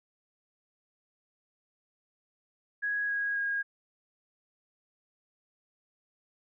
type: tone with pitch steps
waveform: sine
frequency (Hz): 1661.2 / 1646.9 / 1632.7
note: G#6 / G#6 / G#6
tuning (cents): 0 / -15 / -30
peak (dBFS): -28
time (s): 2.82-3.63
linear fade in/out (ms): 20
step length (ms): 270
effects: none